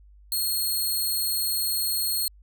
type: tone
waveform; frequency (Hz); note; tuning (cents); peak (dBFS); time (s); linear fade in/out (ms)
10% pulse; 4280; C8; +38; -17; 0.32-2.28; 2
effects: added 50 Hz sine -49 dBFS peak until 2.42 s